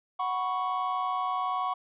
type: chord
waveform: triangle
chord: F# suspended fourth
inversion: none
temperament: equal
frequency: 740 / 987.8 / 1108.7 Hz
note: F#5 / B5 / C#6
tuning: 0 / 0 / 0 cents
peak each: -30 / -33 / -28 dBFS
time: 0.19-1.74 s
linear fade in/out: 10 ms
effects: resampled to 8000 Hz